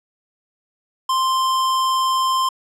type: tone with hard clipping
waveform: sine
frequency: 1046.5 Hz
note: C6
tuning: in tune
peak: -18 dBFS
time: 1.09-2.49 s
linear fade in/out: 5 ms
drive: 18 dB
effects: low-pass 12000 Hz 12 dB/octave